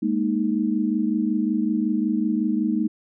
sine chord, Ab suspended second, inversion none, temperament equal, 207.7 / 233.1 / 311.1 Hz, Ab3 / Bb3 / Eb4, 0 / 0 / 0 cents, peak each -24 dBFS, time 0.02-2.88 s, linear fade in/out 10 ms, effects none

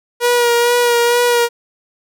sawtooth tone with vibrato, 479 Hz, A#4, 47 cents sharp, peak -7 dBFS, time 0.2-1.49 s, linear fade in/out 50 ms, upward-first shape sine, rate 2.2 Hz, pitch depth 23 cents each way, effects none

